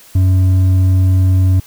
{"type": "tone with hard clipping", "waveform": "sine", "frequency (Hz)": 93, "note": "F#2", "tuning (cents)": 9, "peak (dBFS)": -9, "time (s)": [0.15, 1.6], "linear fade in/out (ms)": 5, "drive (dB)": 4, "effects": ["white hiss -42 dBFS RMS until 1.66 s"]}